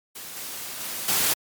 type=noise with level steps; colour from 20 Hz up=white; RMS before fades=-38 / -35 / -32 / -22 dBFS; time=0.15-1.34 s; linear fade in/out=10 ms; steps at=0.36 / 0.8 / 1.08 s; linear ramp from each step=5 ms; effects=high-pass 100 Hz 12 dB/octave + MP3 96 kbps